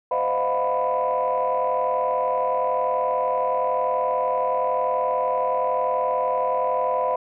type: tone cluster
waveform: sine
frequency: 513 / 614 / 685 / 726 / 992 Hz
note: C5 / D#5 / F5 / F#5 / B5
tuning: -34 / -23 / -34 / -33 / +7 cents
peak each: -24 / -27 / -27 / -30 / -23 dBFS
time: 0.11-7.16 s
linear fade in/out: 5 ms
effects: tanh soft clip ceiling -13 dBFS